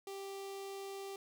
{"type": "tone with notch filter", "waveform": "sawtooth", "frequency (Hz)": 392.4, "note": "G4", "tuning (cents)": 2, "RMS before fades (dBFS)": -45, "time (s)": [0.07, 1.16], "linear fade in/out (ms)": 2, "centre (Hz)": 1600, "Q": 1.6, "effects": []}